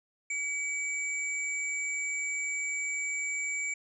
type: tone pair together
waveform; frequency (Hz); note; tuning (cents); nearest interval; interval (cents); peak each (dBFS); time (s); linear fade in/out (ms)
sine; 2282 / 7276; C#7 / A#8; +50 / -43; octave + minor sixth; 2007; -31 / -37; 0.3-3.74; 5
effects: none